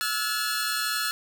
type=tone cluster; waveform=sawtooth; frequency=1317 / 1440 / 1709 / 4278 Hz; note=E6 / F#6 / G#6 / C8; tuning=-2 / -47 / +49 / +38 cents; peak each=-28 dBFS; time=0.01-1.11 s; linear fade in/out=0 ms; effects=none